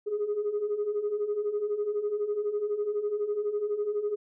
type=beating tone pair; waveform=sine; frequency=406.9 / 418.9 Hz; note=G#4 / G#4; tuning=-35 / +15 cents; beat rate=12 Hz; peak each=-32 / -27 dBFS; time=0.06-4.16 s; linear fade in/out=20 ms; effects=tanh soft clip ceiling -22 dBFS